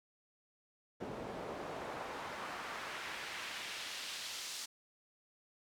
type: noise with band-pass filter sweep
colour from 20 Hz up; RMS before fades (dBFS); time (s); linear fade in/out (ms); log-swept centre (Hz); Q
pink; -44; 1-4.66; 10; 400 to 5600; 0.95
effects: none